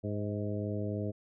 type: harmonic tone with a mistuned harmonic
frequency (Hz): 103.2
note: G#2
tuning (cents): -10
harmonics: 1 / 2 / 3 / 4 / 5 / 6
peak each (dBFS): -35 / -38 / -40 / -41 / -42 / -43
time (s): 0.03-1.12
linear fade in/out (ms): 20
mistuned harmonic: 6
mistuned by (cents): +35
effects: none